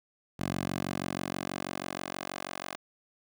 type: tone with high-pass filter sweep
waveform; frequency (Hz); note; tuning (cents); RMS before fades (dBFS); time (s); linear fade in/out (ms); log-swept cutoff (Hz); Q
10% pulse; 46.21; F#1; -1; -36; 0.39-2.76; 10; 130 to 660; 0.74
effects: none